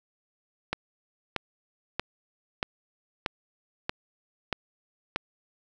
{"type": "click train", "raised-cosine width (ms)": 0.3, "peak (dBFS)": -11, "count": 8, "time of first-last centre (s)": [0.73, 5.16], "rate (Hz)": 1.58, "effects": []}